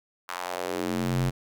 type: tone with high-pass filter sweep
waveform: square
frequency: 44.81 Hz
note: F1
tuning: 45 cents sharp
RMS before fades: -29 dBFS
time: 0.28-1.31 s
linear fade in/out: 20 ms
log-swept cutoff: 1200 to 97 Hz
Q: 1.9
effects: none